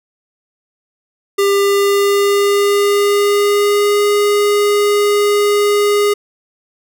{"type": "tone with pitch glide", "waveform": "square", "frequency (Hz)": [399.1, 411.5], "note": ["G4", "G#4"], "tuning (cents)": [31, -16], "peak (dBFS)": -11, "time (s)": [1.38, 6.14], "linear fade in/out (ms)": 10, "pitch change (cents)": 53, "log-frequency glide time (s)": [1.52, 4.05], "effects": []}